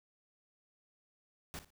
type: noise with echo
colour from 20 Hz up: pink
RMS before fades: -44 dBFS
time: 1.54-1.59 s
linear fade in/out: 0 ms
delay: 57 ms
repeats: 2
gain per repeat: -13 dB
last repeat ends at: 1.704 s
effects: none